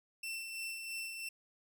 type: tone with tremolo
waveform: sawtooth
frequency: 2686 Hz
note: E7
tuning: 32 cents sharp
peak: -35 dBFS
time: 0.23-1.29 s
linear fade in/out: 5 ms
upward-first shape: sine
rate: 3 Hz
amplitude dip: 40%
effects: none